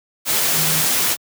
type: tone in noise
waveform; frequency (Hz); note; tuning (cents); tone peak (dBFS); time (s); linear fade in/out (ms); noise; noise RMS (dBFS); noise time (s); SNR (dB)
sine; 158; D#3; +27; -25; 0.53-0.85; 50; white; -18; 0.25-1.17; -10
effects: high-pass 100 Hz 12 dB/octave